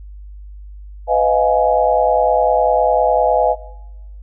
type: chord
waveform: sine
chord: F half-diminished seventh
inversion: second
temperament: just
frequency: 502.9 / 628.6 / 698.5 / 838.1 Hz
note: Cb5 / Eb5 / F5 / Ab5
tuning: +31 / +18 / 0 / +16 cents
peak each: -17 dBFS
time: 1.07-3.56 s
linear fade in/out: 50 ms
effects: noise-tail reverb RT60 1.0 s tail -19 dB re dry + added 50 Hz sine -32 dBFS peak until 4.22 s